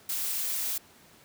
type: noise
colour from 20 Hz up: blue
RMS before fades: -31 dBFS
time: 0.09-0.78 s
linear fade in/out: 5 ms
effects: pink hiss -56 dBFS RMS until 1.24 s + high-pass 100 Hz 12 dB/octave